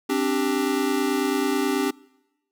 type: chord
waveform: square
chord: C suspended second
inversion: none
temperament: equal with one note detuned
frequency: 264.5 / 293.7 / 392 Hz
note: C4 / D4 / G4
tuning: +19 / 0 / 0 cents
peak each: -26 dBFS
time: 0.09-1.91 s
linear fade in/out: 10 ms
effects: noise-tail reverb RT60 1.0 s tail -25 dB re dry